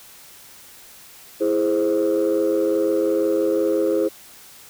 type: chord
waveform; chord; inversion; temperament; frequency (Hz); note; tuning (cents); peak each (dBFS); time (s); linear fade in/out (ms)
sine; E augmented; none; equal; 329.6 / 415.3 / 523.3; E4 / G#4 / B#4; 0 / 0 / 0; -20; 1.4-4.09; 20
effects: tanh soft clip ceiling -12 dBFS + white hiss -45 dBFS RMS until 4.69 s